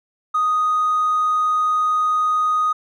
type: tone with hard clipping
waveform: sine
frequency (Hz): 1244.5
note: D#6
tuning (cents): 0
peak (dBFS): -16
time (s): 0.34-2.73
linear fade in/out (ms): 10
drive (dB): 1
effects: none